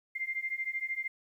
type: beating tone pair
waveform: sine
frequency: 2093 / 2106 Hz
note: C7 / C7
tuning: 0 / +11 cents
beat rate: 13 Hz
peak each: -36 / -35 dBFS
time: 0.15-1.08 s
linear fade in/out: 10 ms
effects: 11-bit